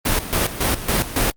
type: noise with tremolo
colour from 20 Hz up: pink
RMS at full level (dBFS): -18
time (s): 0.05-1.32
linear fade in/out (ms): 10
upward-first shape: square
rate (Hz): 3.6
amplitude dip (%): 75
effects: Opus 32 kbps